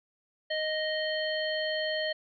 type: harmonic tone with a mistuned harmonic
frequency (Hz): 622.3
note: D#5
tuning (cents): 0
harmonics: 1 / 3 / 5 / 7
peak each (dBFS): -31 / -34 / -36 / -38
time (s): 0.5-2.13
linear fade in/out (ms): 10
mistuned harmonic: 7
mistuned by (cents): -19
effects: none

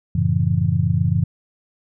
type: chord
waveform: sine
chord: F# minor seventh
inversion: none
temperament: just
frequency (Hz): 92.5 / 111 / 138.75 / 166.5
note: F#2 / A2 / C#3 / E3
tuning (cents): 0 / +16 / +2 / +18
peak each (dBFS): -21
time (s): 0.15-1.24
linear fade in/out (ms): 5
effects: none

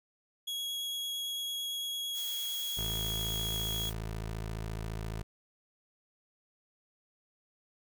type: tone with vibrato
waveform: 40% pulse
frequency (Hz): 3322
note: G#7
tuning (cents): 0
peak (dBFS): -33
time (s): 0.47-3.9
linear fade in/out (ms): 10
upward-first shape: triangle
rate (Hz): 8.9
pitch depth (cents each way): 8
type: noise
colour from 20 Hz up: blue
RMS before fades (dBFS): -43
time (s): 2.13-3.94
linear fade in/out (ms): 50
type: tone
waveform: 20% pulse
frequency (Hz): 54.5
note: A1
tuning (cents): -16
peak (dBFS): -31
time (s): 2.77-5.23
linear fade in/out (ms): 10
effects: none

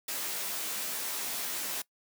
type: noise with comb filter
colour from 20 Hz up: white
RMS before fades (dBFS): -35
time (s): 0.08-1.82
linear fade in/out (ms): 5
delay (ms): 15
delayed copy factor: +0.9
effects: noise-tail reverb RT60 0.1 s tail -21 dB re dry + high-pass 200 Hz 12 dB/octave

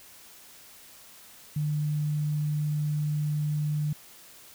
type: tone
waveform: sine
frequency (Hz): 150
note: D3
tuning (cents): +37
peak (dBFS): -25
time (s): 1.56-3.93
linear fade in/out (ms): 5
effects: white hiss -51 dBFS RMS until 4.54 s

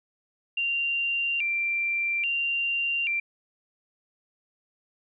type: tone with vibrato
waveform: sine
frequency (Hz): 2559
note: D#7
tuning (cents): +48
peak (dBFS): -24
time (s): 0.57-3.2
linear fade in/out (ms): 5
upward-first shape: square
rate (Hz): 0.6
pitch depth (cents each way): 140
effects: none

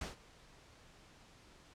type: noise with ADSR envelope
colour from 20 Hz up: pink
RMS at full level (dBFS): -41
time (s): 0.01-1.74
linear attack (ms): 4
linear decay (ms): 140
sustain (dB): -20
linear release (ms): 10
effects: low-pass 7000 Hz 12 dB/octave

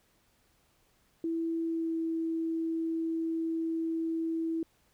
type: tone with pitch glide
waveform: sine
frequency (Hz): 329.6 to 326.8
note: E4 to E4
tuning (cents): 0 to -15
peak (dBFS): -29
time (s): 1.24-4.63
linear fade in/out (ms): 2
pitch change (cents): -15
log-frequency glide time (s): 1.64-1.95
effects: pink hiss -69 dBFS RMS until 4.93 s

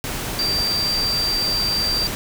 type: tone in noise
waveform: sine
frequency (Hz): 4699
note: D8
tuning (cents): 0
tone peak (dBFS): -19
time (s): 0.39-2.07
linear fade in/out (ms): 0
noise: pink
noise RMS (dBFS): -27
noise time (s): 0.04-2.15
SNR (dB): +5
effects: none

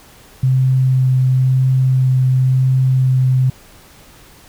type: tone with vibrato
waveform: sine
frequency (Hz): 129.9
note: C3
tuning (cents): -12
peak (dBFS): -10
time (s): 0.43-3.5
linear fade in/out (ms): 5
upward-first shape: sine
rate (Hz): 0.96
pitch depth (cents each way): 9
effects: pink hiss -44 dBFS RMS until 4.48 s

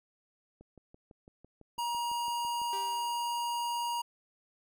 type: click train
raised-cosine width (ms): 2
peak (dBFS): -40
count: 13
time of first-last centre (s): 0.61-2.617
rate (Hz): 5.98
type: tone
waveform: square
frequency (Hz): 949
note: A#5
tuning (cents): +31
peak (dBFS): -32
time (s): 1.78-4.02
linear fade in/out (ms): 10
type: tone with exponential decay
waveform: sawtooth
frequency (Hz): 392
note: G4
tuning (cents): 0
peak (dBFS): -37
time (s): 2.73-3.42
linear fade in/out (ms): 1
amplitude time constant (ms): 150
effects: none

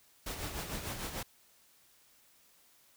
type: noise with tremolo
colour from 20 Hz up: pink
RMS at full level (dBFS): -38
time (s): 0.26-1.23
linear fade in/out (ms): 5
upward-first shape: sine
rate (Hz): 6.7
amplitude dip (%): 50
effects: white hiss -65 dBFS RMS until 2.96 s

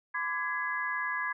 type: tone cluster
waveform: sine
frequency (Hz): 1014 / 1172 / 1666 / 2024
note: B5 / D6 / G#6 / B6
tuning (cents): +45 / -4 / +5 / +42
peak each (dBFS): -36 / -39 / -32 / -39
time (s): 0.14-1.33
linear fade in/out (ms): 10
effects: none

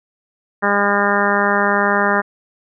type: harmonic tone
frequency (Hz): 202.4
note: G#3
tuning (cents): -44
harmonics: 1 / 2 / 3 / 4 / 5 / 6 / 7 / 8 / 9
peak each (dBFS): -22 / -22 / -22 / -22 / -22 / -22 / -22 / -22 / -22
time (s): 0.62-2.22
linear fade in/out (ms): 20
effects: none

